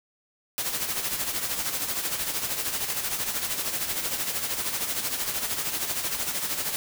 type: noise with tremolo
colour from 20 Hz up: white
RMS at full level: -27 dBFS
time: 0.58-6.76 s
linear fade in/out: 0 ms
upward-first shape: sine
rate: 13 Hz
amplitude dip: 55%
effects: none